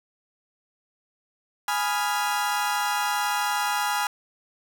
35% pulse chord, F half-diminished seventh, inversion first, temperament equal, 830.6 / 987.8 / 1244.5 / 1396.9 Hz, Ab5 / Cb6 / Eb6 / F6, 0 / 0 / 0 / 0 cents, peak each -25 / -28 / -31 / -28 dBFS, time 1.68-4.07 s, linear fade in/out 2 ms, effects none

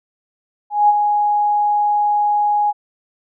sine tone with ADSR envelope, 830.6 Hz, G#5, in tune, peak -7 dBFS, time 0.7-2.73 s, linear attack 190 ms, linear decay 31 ms, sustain -6 dB, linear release 35 ms, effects none

